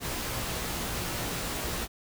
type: noise with comb filter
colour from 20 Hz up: pink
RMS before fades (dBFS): -33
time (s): 0-1.88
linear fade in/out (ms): 50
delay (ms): 17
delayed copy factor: +0.55
effects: none